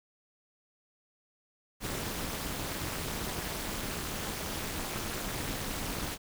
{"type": "noise with amplitude modulation", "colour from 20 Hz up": "pink", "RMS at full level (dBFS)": -32, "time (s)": [1.8, 6.18], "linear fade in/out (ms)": 50, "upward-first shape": "sine", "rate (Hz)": 239, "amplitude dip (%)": 95, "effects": []}